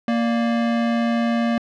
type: tone pair together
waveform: square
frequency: 233.1 / 587.3 Hz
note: A#3 / D5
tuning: 0 / 0 cents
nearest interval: octave + major third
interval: 1600 cents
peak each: -19 / -28 dBFS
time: 0.08-1.58 s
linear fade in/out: 2 ms
effects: low-pass 3000 Hz 12 dB/octave